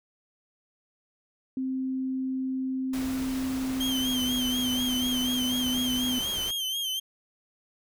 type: tone with pitch glide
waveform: sine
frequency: 261.6 to 251.5 Hz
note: C4 to B3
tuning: 0 to +32 cents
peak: -27 dBFS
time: 1.57-6.19 s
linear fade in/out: 2 ms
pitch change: -68 cents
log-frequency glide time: 3.95-4.22 s
type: noise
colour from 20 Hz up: pink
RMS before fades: -39 dBFS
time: 2.93-6.51 s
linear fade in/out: 5 ms
type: tone with vibrato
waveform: 40% pulse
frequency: 3149 Hz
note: G7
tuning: 7 cents sharp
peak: -27 dBFS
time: 3.8-7 s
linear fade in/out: 10 ms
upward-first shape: sine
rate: 4.1 Hz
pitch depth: 67 cents each way
effects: none